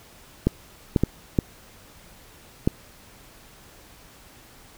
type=clicks; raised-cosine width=3 ms; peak=-5 dBFS; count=5; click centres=0.47 / 0.962 / 1.036 / 1.388 / 2.675 s; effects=pink hiss -50 dBFS RMS until 4.77 s